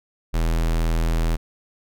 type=tone; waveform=square; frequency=41 Hz; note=E1; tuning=9 cents flat; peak=-19 dBFS; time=0.33-1.37 s; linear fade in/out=20 ms; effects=none